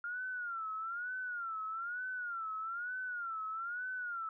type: tone with vibrato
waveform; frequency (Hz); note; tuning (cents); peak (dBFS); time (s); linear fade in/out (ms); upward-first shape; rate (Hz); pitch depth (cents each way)
sine; 1396.9; F6; 0; -37; 0.04-4.29; 2; sine; 1.1; 140
effects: none